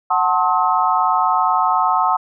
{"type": "chord", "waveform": "sine", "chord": "F# diminished seventh", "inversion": "none", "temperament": "just", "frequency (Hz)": [740, 888, 1065.6, 1278.7], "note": ["F#5", "A5", "C6", "Eb6"], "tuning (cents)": [0, 16, 31, 47], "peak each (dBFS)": -19, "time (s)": [0.1, 2.17], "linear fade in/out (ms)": 10, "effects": []}